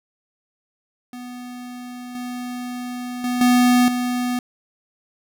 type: tone with level steps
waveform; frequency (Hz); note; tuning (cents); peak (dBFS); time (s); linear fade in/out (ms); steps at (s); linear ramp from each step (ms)
square; 246.9; B3; 0; -33 / -28 / -21 / -13 / -21; 1.13-4.39; 2; 2.15 / 3.24 / 3.41 / 3.88; 2
effects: none